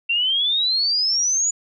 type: exponential sweep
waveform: sine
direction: up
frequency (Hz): 2712 to 6960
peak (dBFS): -17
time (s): 0.09-1.51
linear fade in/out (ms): 10
effects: none